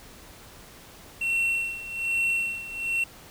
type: tone with tremolo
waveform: triangle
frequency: 2716 Hz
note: F7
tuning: 49 cents flat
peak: -20 dBFS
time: 1.21-3.04 s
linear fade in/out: 5 ms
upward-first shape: sine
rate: 1.2 Hz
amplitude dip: 80%
effects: pink hiss -48 dBFS RMS until 3.3 s